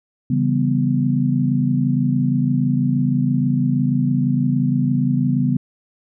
sine chord, C# half-diminished seventh, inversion none, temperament equal, 138.59 / 164.81 / 196 / 246.9 Hz, C#3 / E3 / G3 / B3, 0 / 0 / 0 / 0 cents, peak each -19 / -24 / -23 / -19 dBFS, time 0.3-5.57 s, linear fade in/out 5 ms, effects none

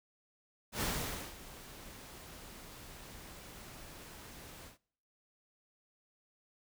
pink noise with ADSR envelope, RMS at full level -34 dBFS, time 0.72-4.78 s, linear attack 93 ms, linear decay 520 ms, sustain -17 dB, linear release 130 ms, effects noise-tail reverb RT60 0.7 s tail -26 dB re dry

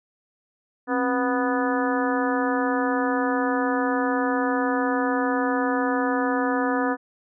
harmonic tone with a mistuned harmonic, 246.9 Hz, B3, in tune, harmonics 1 / 2 / 3 / 4 / 5 / 6 / 7, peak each -24 / -27 / -29 / -30 / -31 / -32 / -32 dBFS, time 0.87-6.97 s, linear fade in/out 50 ms, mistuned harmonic 1, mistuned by +140 cents, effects none

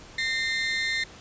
30% pulse tone pair together, 1826.2 / 2084 Hz, A#6 / C7, -36 / -7 cents, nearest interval major second, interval 229 cents, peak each -25 dBFS, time 0.18-1.04 s, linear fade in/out 5 ms, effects pink hiss -47 dBFS RMS until 1.2 s + resampled to 16000 Hz

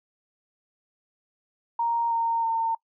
sine tone with pitch steps, 932.3 / 920.5 / 908.9 Hz, A#5 / A#5 / A#5, 0 / -22 / -44 cents, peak -22 dBFS, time 1.79-2.75 s, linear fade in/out 5 ms, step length 320 ms, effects noise-tail reverb RT60 0.1 s tail -23 dB re dry

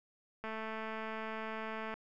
click train, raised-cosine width 0.5 ms, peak -27 dBFS, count 331, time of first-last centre 0.44-1.94 s, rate 220 Hz, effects none

